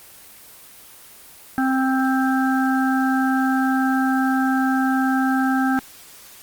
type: harmonic tone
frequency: 263.2 Hz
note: C4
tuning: 10 cents sharp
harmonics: 1 / 3 / 5 / 6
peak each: -18 / -24 / -28 / -26 dBFS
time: 1.58-5.79 s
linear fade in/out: 0 ms
effects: white hiss -44 dBFS RMS until 6.42 s + Opus 24 kbps